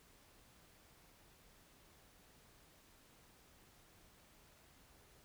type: silence
effects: pink hiss -66 dBFS RMS until 5.24 s